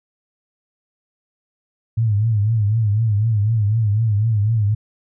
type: tone with vibrato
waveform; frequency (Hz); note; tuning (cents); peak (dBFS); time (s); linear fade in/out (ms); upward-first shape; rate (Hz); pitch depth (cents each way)
sine; 108; A2; -32; -14; 1.97-4.75; 10; triangle; 4; 140
effects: none